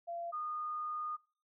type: tone pair in turn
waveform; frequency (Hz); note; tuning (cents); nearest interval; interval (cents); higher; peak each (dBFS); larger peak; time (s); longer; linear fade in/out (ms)
sine; 685 / 1226.2; F5 / D#6; -34 / -26; minor seventh; 1008; second; -38 / -36; second; 0.07-0.32 / 0.32-1.17; second; 20
effects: noise-tail reverb RT60 0.4 s tail -22 dB re dry